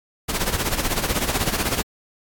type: noise with tremolo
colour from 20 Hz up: pink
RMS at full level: -20 dBFS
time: 0.28-1.83 s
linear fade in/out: 20 ms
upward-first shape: sine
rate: 16 Hz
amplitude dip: 70%
effects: AAC 64 kbps